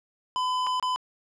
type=tone with dropouts; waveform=square; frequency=1009 Hz; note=B5; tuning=37 cents sharp; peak=-25 dBFS; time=0.36-0.96 s; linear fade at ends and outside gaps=0 ms; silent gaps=0.667-0.67 / 0.798-0.826 s; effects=low-pass 5000 Hz 12 dB/octave